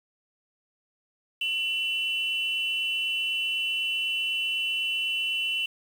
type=tone pair together; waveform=sine; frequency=2712 / 2984 Hz; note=E7 / F#7; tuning=+49 / +14 cents; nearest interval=major second; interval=165 cents; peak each=-27 dBFS; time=1.41-5.66 s; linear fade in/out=5 ms; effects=tanh soft clip ceiling -20 dBFS + 8-bit